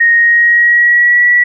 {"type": "tone with pitch glide", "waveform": "sine", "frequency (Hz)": [1864.7, 1942.8], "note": ["A#6", "B6"], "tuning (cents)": [0, -29], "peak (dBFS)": -5, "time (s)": [0, 1.44], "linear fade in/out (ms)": 10, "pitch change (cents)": 71, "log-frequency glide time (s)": [0.13, 1.27], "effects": []}